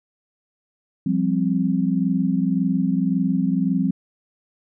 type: chord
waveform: sine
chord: F suspended second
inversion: none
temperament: just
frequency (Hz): 174.61 / 196.44 / 261.9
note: F3 / G3 / C4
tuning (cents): 0 / +4 / +2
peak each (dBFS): -22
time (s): 1.06-3.91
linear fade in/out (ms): 5
effects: none